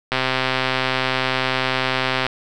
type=click train; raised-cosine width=0.3 ms; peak=-3 dBFS; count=280; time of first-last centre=0.12-2.266 s; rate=130 Hz; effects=none